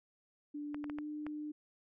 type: tone with pitch glide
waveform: sine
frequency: 293.7 to 300.4 Hz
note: D4 to D4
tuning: 0 to +39 cents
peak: -39 dBFS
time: 0.54-1.52 s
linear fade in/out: 10 ms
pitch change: +39 cents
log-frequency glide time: 0.89-1.07 s
type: clicks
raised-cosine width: 0.5 ms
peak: -30 dBFS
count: 5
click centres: 0.745 / 0.842 / 0.898 / 0.986 / 1.266 s
effects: none